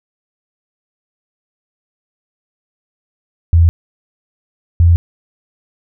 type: tone pair in turn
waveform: sine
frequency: 83.7 / 85.26 Hz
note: E2 / F2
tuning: +27 / -41 cents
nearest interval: unison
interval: 32 cents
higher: second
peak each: -5 dBFS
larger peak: neither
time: 3.53-3.69 / 4.8-4.96 s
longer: neither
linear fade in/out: 0 ms
effects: none